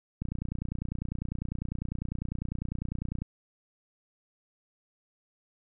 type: click train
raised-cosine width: 5 ms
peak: -20 dBFS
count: 91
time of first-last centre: 0.22-3.22 s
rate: 30 Hz
effects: none